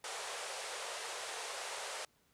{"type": "band-pass noise", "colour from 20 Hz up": "pink", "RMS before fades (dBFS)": -43, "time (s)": [0.04, 2.05], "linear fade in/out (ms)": 2, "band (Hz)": [440, 10000], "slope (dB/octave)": 48, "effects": ["pink hiss -72 dBFS RMS until 2.33 s", "high-pass 60 Hz 12 dB/octave"]}